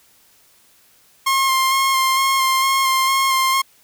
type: tone with vibrato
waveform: sawtooth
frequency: 1066 Hz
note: C6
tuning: 32 cents sharp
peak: -11 dBFS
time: 1.26-3.62 s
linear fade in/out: 10 ms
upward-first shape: square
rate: 2.2 Hz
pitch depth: 16 cents each way
effects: white hiss -54 dBFS RMS until 3.83 s